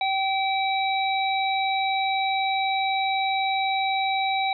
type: harmonic tone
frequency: 772 Hz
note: G5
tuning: 27 cents flat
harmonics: 1 / 3 / 5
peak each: -23 / -28 / -30 dBFS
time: 0.01-4.53 s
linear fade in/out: 2 ms
effects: none